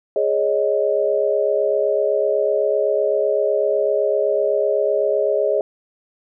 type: chord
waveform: sine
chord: Ab suspended fourth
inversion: none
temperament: equal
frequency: 415.3 / 554.4 / 622.3 Hz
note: Ab4 / Db5 / Eb5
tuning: 0 / 0 / 0 cents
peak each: -20 dBFS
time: 0.16-5.61 s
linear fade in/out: 2 ms
effects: none